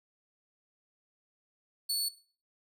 sawtooth tone, 4435 Hz, C#8, in tune, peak -26 dBFS, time 1.89-2.09 s, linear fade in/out 10 ms, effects noise-tail reverb RT60 0.4 s tail -17 dB re dry

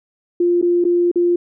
sine tone with dropouts, 349.2 Hz, F4, in tune, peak -12 dBFS, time 0.4-1.36 s, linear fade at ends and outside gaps 5 ms, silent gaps 0.615-0.625 / 0.842-0.85 / 1.115-1.157 s, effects none

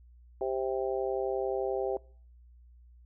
harmonic tone, 131.4 Hz, C3, 8 cents sharp, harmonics 3 / 4 / 5 / 6, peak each -32 / -34 / -36 / -38 dBFS, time 0.41-1.97 s, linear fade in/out 2 ms, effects noise-tail reverb RT60 0.5 s tail -24 dB re dry + added 60 Hz sine -53 dBFS peak until 3.05 s

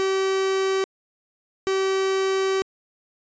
45% pulse tone pair in turn, 384.2 / 384.2 Hz, G4 / G4, -35 / -35 cents, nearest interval unison, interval 0 cents, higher neither, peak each -20 dBFS, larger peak neither, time 0-0.84 / 1.67-2.62 s, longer second, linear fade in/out 0 ms, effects resampled to 16000 Hz

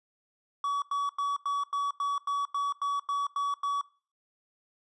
triangle tone bursts, 1135 Hz, C#6, 41 cents sharp, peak -25 dBFS, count 12, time 0.64-3.812 s, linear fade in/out 2 ms, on 180 ms, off 92 ms, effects noise-tail reverb RT60 0.4 s tail -21 dB re dry + resampled to 24000 Hz

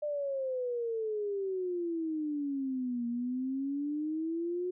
sine exponential two-way sweep, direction down then up, 601 to 235.2 to 365.5 Hz, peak -31 dBFS, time 0.02-4.71 s, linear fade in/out 10 ms, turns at 3.07 s, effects none

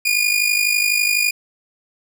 sawtooth tone with amplitude modulation, 2436 Hz, D#7, 37 cents flat, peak -9 dBFS, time 0.05-1.31 s, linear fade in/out 10 ms, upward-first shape sine, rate 52 Hz, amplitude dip 65%, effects none

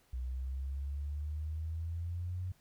sine exponential sweep, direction up, 61.74 to 92.5 Hz, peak -35 dBFS, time 0.13-2.52 s, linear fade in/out 5 ms, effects pink hiss -69 dBFS RMS until 2.6 s

